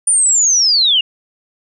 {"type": "linear sweep", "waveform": "sine", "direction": "down", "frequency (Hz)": [9340, 2773], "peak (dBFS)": -9, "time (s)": [0.07, 1.01], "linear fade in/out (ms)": 5, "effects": []}